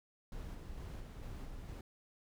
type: noise with tremolo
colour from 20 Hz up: brown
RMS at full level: -45 dBFS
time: 0.32-1.81 s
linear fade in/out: 2 ms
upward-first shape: square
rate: 2.2 Hz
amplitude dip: 25%
effects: none